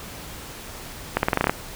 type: accelerating click train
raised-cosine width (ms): 0.5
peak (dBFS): -3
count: 9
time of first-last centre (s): 1.17-1.496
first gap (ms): 61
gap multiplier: 0.88
effects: pink hiss -38 dBFS RMS until 1.75 s

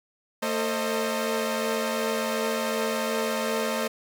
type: tone cluster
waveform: sawtooth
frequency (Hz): 225.4 / 448.1 / 528 / 622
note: A3 / A4 / C5 / D#5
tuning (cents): +42 / +32 / +16 / -1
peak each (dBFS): -27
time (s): 0.42-3.88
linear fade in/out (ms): 10
effects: none

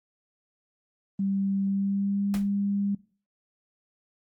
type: tone with pitch glide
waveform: sine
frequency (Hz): 196 to 200.5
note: G3 to G3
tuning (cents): 0 to +39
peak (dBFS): -24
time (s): 1.19-2.95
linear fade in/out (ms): 5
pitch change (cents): +39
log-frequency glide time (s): 1.65-2.28
type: noise with exponential decay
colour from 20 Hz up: pink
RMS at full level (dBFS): -34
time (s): 2.34-2.48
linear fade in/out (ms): 0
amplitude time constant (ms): 29
effects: noise-tail reverb RT60 0.4 s tail -21 dB re dry + Opus 24 kbps

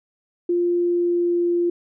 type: tone with pitch glide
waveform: sine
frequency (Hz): 349.2 to 347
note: F4 to F4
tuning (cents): 0 to -11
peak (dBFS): -17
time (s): 0.49-1.7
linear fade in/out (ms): 5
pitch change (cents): -11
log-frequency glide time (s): 0.78-1.47
effects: none

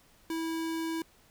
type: tone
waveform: square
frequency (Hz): 326.2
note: E4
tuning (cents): -18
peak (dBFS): -32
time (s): 0.3-1.02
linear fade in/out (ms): 2
effects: pink hiss -62 dBFS RMS until 1.3 s

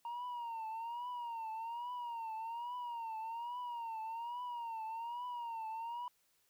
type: tone with vibrato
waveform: sine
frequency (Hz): 932.3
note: A#5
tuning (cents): 0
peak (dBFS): -37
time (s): 0.05-6.08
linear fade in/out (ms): 2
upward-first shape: triangle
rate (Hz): 1.2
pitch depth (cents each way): 110
effects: tanh soft clip ceiling -39 dBFS + white hiss -75 dBFS RMS until 6.49 s

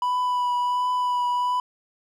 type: tone with vibrato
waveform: triangle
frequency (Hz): 987.8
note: B5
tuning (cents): 0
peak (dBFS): -19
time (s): 0.02-1.6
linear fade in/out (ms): 2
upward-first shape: triangle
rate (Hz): 1.4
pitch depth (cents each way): 18
effects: none

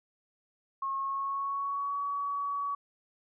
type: tone with pitch glide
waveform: sine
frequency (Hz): 1086 to 1132.1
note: C#6 to C#6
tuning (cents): -36 to +36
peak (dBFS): -30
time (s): 0.82-2.75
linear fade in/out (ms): 5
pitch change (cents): +72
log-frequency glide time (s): 0.96-2
effects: none

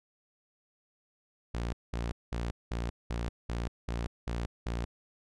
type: tone bursts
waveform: sawtooth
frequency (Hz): 58.27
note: A#1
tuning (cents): 0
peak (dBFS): -28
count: 9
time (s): 1.54-4.85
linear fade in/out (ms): 5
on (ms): 190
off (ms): 200
effects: low-pass 7000 Hz 12 dB/octave

